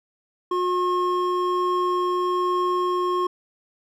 triangle tone pair together, 360.1 / 1079.1 Hz, F#4 / C#6, -47 / -47 cents, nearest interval octave + perfect fifth, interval 1900 cents, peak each -21 dBFS, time 0.51-3.27 s, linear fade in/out 5 ms, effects none

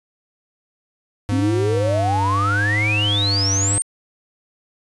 square tone with vibrato, 101.6 Hz, G#2, 38 cents flat, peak -20 dBFS, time 1.29-3.78 s, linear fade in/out 0 ms, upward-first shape triangle, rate 0.79 Hz, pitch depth 74 cents each way
sine exponential sweep, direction up, 253.8 to 8970 Hz, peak -18 dBFS, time 1.32-3.82 s, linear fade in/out 0 ms
effects resampled to 24000 Hz

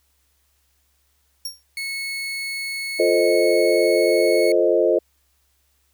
sawtooth tone with exponential decay, 5560 Hz, F8, 9 cents flat, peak -21 dBFS, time 1.45-1.63 s, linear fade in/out 5 ms, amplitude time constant 37 ms
30% pulse tone, 2197 Hz, C#7, 16 cents flat, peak -23 dBFS, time 1.77-4.52 s, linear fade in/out 2 ms
sine chord, F dominant seventh, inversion none, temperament equal, 349.2 / 440 / 523.3 / 622.3 Hz, F4 / A4 / C5 / Eb5, 0 / 0 / 0 / 0 cents, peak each -20 dBFS, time 2.99-4.99 s, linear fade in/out 10 ms
effects added 68 Hz sine -66 dBFS peak until 5.93 s + white hiss -66 dBFS RMS until 5.93 s

